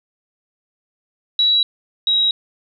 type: tone pair in turn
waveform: sine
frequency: 3901 / 3836 Hz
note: B7 / A#7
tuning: -22 / +49 cents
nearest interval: unison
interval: 29 cents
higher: first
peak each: -12 / -13 dBFS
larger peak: first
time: 1.39-1.63 / 2.07-2.31 s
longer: neither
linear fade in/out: 2 ms
effects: none